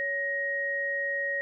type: tone pair together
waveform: sine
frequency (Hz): 559 / 1880.2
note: C#5 / A#6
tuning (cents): +14 / +14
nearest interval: octave + major sixth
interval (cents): 2100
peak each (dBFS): -34 / -28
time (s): 0-1.41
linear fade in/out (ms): 0
effects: none